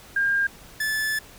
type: tone pair in turn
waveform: sine / 45% pulse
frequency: 1607 / 1738.3 Hz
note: G6 / A6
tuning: +43 / -21 cents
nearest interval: minor second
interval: 136 cents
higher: second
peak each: -19 / -23 dBFS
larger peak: first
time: 0.16-0.47 / 0.8-1.19 s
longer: second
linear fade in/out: 5 ms
effects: pink hiss -47 dBFS RMS until 1.38 s